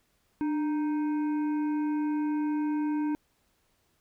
harmonic tone with a mistuned harmonic, 311.1 Hz, D#4, in tune, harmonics 1 / 3 / 5 / 7 / 8, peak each -26 / -39 / -48 / -55 / -56 dBFS, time 0.41-3.15 s, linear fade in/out 0 ms, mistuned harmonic 1, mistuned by -70 cents, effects pink hiss -71 dBFS RMS until 4 s

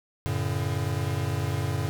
square tone cluster, 93.2 / 112.7 / 142.2 Hz, F#2 / A2 / C#3, +13 / +42 / +45 cents, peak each -31 dBFS, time 0.26-1.89 s, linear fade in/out 0 ms, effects none

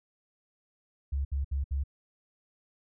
sine tone bursts, 69.2 Hz, C#2, 2 cents flat, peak -27 dBFS, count 4, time 1.12-1.838 s, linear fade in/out 10 ms, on 130 ms, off 66 ms, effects none

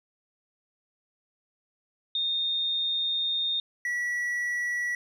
sine / triangle tone pair in turn, 3665 / 1941.5 Hz, A#7 / B6, -30 / -30 cents, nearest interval major seventh, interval 1100 cents, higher first, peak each -25 dBFS, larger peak neither, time 2.15-3.6 / 3.85-4.95 s, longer first, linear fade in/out 2 ms, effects none

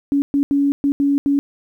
sine tone bursts at uneven times, 281.9 Hz, C#4, 29 cents sharp, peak -13 dBFS, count 6, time 0.12-0.22 / 0.34-0.43 / 0.51-0.72 / 0.84-0.92 / 1-1.18 / 1.26-1.39 s, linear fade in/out 0 ms, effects 9-bit

